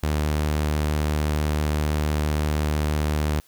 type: tone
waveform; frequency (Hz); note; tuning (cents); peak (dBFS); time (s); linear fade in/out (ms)
sawtooth; 75.5; D2; +48; -17; 0.03-3.4; 0
effects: white hiss -57 dBFS RMS until 3.47 s